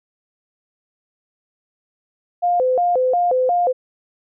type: tone with vibrato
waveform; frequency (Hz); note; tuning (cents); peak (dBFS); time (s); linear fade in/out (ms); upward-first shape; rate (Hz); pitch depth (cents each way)
sine; 600; D5; +37; -14; 2.42-3.73; 20; square; 2.8; 280
effects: none